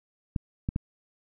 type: clicks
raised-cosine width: 5 ms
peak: -15 dBFS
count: 3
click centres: 0.362 / 0.689 / 0.761 s
effects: none